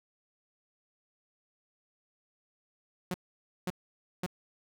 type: tone bursts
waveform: sawtooth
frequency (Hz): 181.2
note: F#3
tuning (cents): -36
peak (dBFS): -27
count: 3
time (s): 3.11-4.263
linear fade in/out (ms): 2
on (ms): 31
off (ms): 530
effects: none